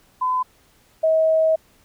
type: tone pair in turn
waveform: sine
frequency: 1014 / 638.7 Hz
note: B5 / D#5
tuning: +45 / +45 cents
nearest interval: minor sixth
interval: 800 cents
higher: first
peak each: -18 / -14 dBFS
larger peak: second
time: 0.21-0.43 / 1.03-1.56 s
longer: second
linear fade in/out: 10 ms
effects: pink hiss -57 dBFS RMS until 1.84 s